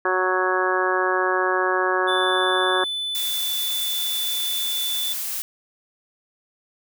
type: harmonic tone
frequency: 185 Hz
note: F#3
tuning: in tune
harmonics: 2 / 3 / 4 / 5 / 6 / 7 / 8 / 9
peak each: -24 / -28 / -29 / -29 / -25 / -30 / -30 / -25 dBFS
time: 0.05-2.84 s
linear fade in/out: 2 ms
type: tone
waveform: triangle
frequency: 3500 Hz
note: A7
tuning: 10 cents flat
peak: -23 dBFS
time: 2.07-5.14 s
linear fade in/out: 20 ms
type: noise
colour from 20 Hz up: blue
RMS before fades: -28 dBFS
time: 3.15-5.42 s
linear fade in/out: 0 ms
effects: none